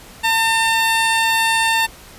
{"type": "tone", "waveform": "15% pulse", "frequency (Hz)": 902, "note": "A5", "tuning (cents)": 43, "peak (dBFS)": -8, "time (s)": [0.23, 1.87], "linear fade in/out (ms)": 20, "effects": ["pink hiss -41 dBFS RMS until 2.18 s", "resampled to 32000 Hz"]}